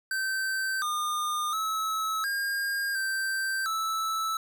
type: tone with pitch steps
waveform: square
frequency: 1550 / 1214 / 1296 / 1614 / 1562 / 1313 Hz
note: G6 / D#6 / E6 / G#6 / G6 / E6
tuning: -20 / -43 / -30 / -50 / -7 / -7 cents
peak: -28 dBFS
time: 0.11-4.37 s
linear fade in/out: 2 ms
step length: 710 ms
effects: none